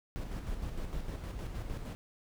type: noise with tremolo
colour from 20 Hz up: brown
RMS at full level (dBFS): -37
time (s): 0.16-1.95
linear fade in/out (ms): 0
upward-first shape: square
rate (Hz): 6.5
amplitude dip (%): 40
effects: none